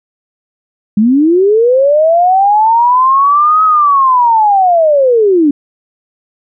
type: linear two-way sweep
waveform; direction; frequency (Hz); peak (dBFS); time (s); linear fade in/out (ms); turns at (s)
sine; up then down; 199.9 to 1281 to 275.9; -5; 0.97-5.51; 5; 3.64
effects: none

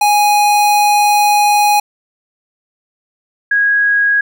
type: tone pair in turn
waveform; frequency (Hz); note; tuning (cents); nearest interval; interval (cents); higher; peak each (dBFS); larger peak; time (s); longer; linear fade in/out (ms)
square / sine; 829 / 1650.4; G#5 / G#6; -3 / -11; octave; 1192; second; -9; neither; 0.01-1.8 / 3.51-4.21; first; 5
effects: none

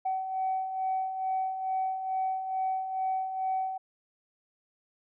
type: beating tone pair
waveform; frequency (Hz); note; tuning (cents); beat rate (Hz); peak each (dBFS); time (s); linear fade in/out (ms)
sine; 756 / 758.3; F#5 / F#5; +37 / +42; 2.3; -36 / -28; 0.05-3.78; 10
effects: tanh soft clip ceiling -22 dBFS

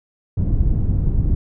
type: low-pass noise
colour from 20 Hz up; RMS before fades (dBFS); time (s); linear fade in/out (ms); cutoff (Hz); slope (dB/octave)
pink; -17; 0.37-1.35; 5; 140; 12
effects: none

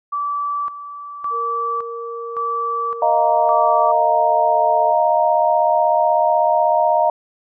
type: tone with tremolo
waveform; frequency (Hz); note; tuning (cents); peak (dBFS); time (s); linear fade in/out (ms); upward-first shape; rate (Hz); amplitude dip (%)
sine; 1157; D6; -26; -19; 0.12-3.92; 10; square; 0.89; 70
type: tone with pitch glide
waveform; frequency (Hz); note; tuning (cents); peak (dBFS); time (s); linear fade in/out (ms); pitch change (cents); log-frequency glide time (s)
sine; 466.2 to 449.8; A#4 to A4; 0 to +38; -27; 1.3-4.94; 50; -62; 2.99-4.67
type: chord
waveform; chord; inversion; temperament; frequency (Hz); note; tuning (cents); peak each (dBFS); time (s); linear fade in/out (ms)
sine; Eb suspended second; none; equal; 622.3 / 698.5 / 932.3; Eb5 / F5 / Bb5; 0 / 0 / 0; -17; 3.02-7.1; 2
effects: none

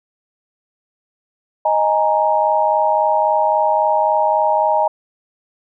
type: chord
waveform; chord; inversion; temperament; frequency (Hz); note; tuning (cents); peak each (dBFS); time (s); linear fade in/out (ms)
sine; D# suspended fourth; none; just; 622.3 / 829.7 / 933.4; D#5 / G#5 / A#5; 0 / -2 / +2; -17; 1.65-4.88; 5
effects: none

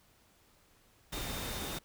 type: tone in noise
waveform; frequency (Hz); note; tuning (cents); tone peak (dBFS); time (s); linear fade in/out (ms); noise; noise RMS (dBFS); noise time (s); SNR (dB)
sine; 3655; A#7; -35; -47; 1.12-1.79; 10; pink; -39; 1.12-1.79; -11
effects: pink hiss -66 dBFS RMS until 1.84 s

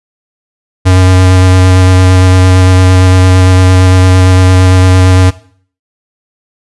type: tone with vibrato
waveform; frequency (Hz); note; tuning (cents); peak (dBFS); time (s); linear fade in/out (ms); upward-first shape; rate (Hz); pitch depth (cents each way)
square; 92.5; F#2; 0; -3; 0.85-5.31; 20; square; 8.8; 11
effects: noise-tail reverb RT60 0.5 s tail -17 dB re dry + resampled to 24000 Hz

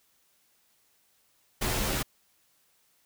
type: noise with comb filter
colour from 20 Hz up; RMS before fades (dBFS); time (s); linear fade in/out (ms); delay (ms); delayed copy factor
pink; -29; 1.61-2.03; 10; 12; -0.95
effects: white hiss -68 dBFS RMS until 3.05 s

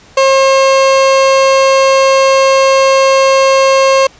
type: tone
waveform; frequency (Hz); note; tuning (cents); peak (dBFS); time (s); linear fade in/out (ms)
30% pulse; 537; C5; +45; -3; 0.17-4.07; 5
effects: pink hiss -41 dBFS RMS until 4.19 s + resampled to 16000 Hz

